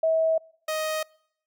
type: tone pair in turn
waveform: sine / sawtooth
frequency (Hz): 645 / 625.2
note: E5 / D#5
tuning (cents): -38 / +8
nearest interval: minor second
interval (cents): 54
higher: first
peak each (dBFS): -19 / -22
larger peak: first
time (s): 0.03-0.38 / 0.68-1.03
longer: neither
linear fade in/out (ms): 5
effects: noise-tail reverb RT60 0.7 s tail -26 dB re dry